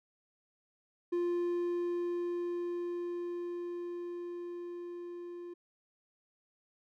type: tone with level ramp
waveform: triangle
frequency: 349.2 Hz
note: F4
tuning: in tune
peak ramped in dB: -27 to -40 dBFS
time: 1.12-5.54 s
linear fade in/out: 10 ms
effects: none